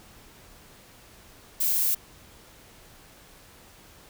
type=noise with amplitude modulation; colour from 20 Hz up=violet; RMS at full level=-23 dBFS; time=1.6-1.95 s; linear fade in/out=10 ms; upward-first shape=sine; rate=244 Hz; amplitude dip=25%; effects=pink hiss -52 dBFS RMS until 4.09 s